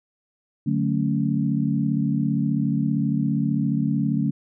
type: chord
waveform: sine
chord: D major seventh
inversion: none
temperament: equal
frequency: 146.83 / 185 / 220 / 277.2 Hz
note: D3 / F#3 / A3 / C#4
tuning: 0 / 0 / 0 / 0 cents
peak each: -24 / -27 / -24 / -26 dBFS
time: 0.66-4.31 s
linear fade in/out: 10 ms
effects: none

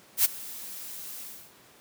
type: noise with ADSR envelope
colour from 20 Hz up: blue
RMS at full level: -19 dBFS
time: 0.17-1.53 s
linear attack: 77 ms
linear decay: 18 ms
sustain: -21 dB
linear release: 320 ms
effects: pink hiss -55 dBFS RMS until 1.8 s + high-pass 150 Hz 12 dB/octave

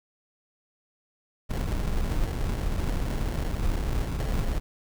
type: noise with sample-and-hold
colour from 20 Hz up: brown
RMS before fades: -27 dBFS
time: 1.49-4.6 s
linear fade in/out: 20 ms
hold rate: 1225 Hz
effects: none

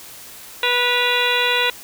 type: harmonic tone with a mistuned harmonic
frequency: 489.4 Hz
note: B4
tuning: 16 cents flat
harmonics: 1 / 2 / 3 / 4 / 5 / 6 / 7 / 8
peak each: -24 / -24 / -24 / -24 / -24 / -24 / -24 / -24 dBFS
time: 0.63-1.7 s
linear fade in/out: 2 ms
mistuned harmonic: 6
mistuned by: -97 cents
effects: white hiss -39 dBFS RMS until 1.83 s

